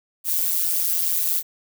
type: noise with amplitude modulation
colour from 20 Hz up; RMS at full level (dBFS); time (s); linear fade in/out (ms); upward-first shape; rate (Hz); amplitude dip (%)
violet; -18; 0.24-1.43; 50; sine; 172; 95
effects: none